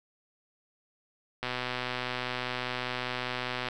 click train, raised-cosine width 0.3 ms, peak -16 dBFS, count 283, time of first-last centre 1.43-3.686 s, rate 125 Hz, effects none

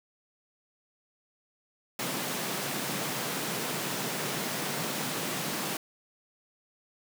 pink high-pass noise, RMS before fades -33 dBFS, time 1.99-5.77 s, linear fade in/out 2 ms, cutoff 130 Hz, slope 48 dB/octave, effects none

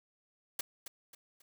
white noise with echo, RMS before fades -35 dBFS, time 0.59-0.61 s, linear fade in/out 5 ms, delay 270 ms, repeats 3, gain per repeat -9 dB, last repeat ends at 1.42 s, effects none

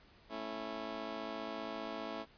15% pulse chord, A major, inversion none, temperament just, 220 / 275 / 330 Hz, A3 / C#4 / E4, 0 / -14 / +2 cents, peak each -39 / -39 / -39 dBFS, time 0.29-2.26 s, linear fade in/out 50 ms, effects pink hiss -63 dBFS RMS until 2.37 s + resampled to 11025 Hz

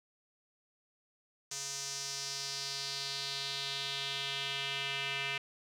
square tone with band-pass filter sweep, 138.59 Hz, C#3, in tune, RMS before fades -38 dBFS, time 1.51-5.38 s, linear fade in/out 5 ms, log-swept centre 6400 to 2600 Hz, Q 3, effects none

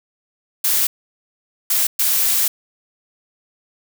blue noise bursts at uneven times, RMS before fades -17 dBFS, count 3, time 0.64-0.87 / 1.7-1.87 / 1.99-2.48 s, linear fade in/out 5 ms, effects none

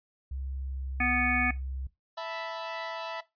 sine tone with pitch glide, 66.7 to 65.9 Hz, C2 to C2, +34 to +13 cents, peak -33 dBFS, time 0.31-1.87 s, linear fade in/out 5 ms, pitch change -21 cents, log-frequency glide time 0.6-0.97 s
harmonic tone, 246.9 Hz, B3, in tune, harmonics 1 / 3 / 5 / 7 / 9 / 10, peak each -32 / -33 / -36 / -30 / -28 / -33 dBFS, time 1-1.51 s, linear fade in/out 5 ms
sawtooth chord, E suspended fourth, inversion none, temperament equal, 659.3 / 880 / 987.8 Hz, E5 / A5 / B5, 0 / 0 / 0 cents, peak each -32 / -38 / -36 dBFS, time 2.17-3.21 s, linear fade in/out 10 ms
effects noise-tail reverb RT60 0.2 s tail -18 dB re dry + resampled to 11025 Hz

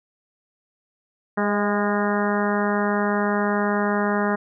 harmonic tone with a mistuned harmonic, 205.1 Hz, G#3, 21 cents flat, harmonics 1 / 2 / 3 / 4 / 5 / 6 / 7 / 8 / 9, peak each -23 / -26 / -28 / -29 / -30 / -31 / -31 / -32 / -33 dBFS, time 1.37-4.36 s, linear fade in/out 10 ms, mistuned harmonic 3, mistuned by +24 cents, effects none

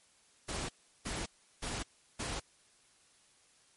pink noise bursts, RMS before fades -38 dBFS, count 4, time 0.48-2.4 s, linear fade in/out 10 ms, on 210 ms, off 360 ms, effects white hiss -66 dBFS RMS until 3.76 s + MP3 48 kbps

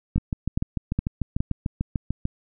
two click trains, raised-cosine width 5 ms, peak -12 / -10 dBFS, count 15 / 4, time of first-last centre 0.18-2.254 / 0.16-1.405 s, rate 6.75 / 2.41 Hz, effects none

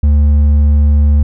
sine tone with hard clipping, 73.42 Hz, D2, in tune, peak -7 dBFS, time 0.03-1.23 s, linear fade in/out 5 ms, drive 4 dB, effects none

